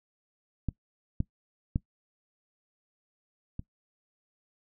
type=clicks; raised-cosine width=5 ms; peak=-17 / -15 / -14 / -23 dBFS; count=4; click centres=0.687 / 1.204 / 1.759 / 3.594 s; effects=noise-tail reverb RT60 0.1 s tail -21 dB re dry